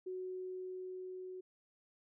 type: tone with level ramp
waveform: sine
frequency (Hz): 370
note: F#4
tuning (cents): 0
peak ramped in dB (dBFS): -39 to -44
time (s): 0.06-1.41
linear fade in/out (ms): 10
effects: none